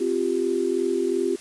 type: chord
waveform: sine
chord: C suspended fourth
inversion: none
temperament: equal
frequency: 261.6 / 349.2 / 392 Hz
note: C4 / F4 / G4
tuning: 0 / 0 / 0 cents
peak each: -29 / -24 / -24 dBFS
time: 0-1.36 s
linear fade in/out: 10 ms
effects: white hiss -44 dBFS RMS until 1.4 s + resampled to 24000 Hz